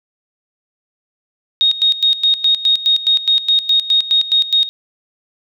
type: tone with tremolo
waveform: sine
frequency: 3729 Hz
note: A#7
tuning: in tune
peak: -9 dBFS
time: 1.61-4.69 s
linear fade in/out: 0 ms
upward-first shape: square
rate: 4.8 Hz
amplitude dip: 80%
effects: none